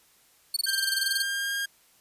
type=tone bursts; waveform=sawtooth; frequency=4435 Hz; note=C#8; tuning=in tune; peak=-21 dBFS; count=15; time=0.54-1.224 s; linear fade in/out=5 ms; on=26 ms; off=21 ms
type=tone with pitch glide; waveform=sawtooth; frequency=1580 to 1616 Hz; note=G6 to G#6; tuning=+13 to -48 cents; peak=-24 dBFS; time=0.66-1.66 s; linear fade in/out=10 ms; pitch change=+39 cents; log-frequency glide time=0.96-1.54 s
effects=white hiss -61 dBFS RMS until 2 s + resampled to 32000 Hz